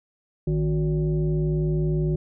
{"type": "tone with frequency modulation", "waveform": "sine", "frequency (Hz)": 154.6, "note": "D#3", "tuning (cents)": -11, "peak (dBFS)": -20, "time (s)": [0.47, 2.16], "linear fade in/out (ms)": 5, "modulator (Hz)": 211, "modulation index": 0.87, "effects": []}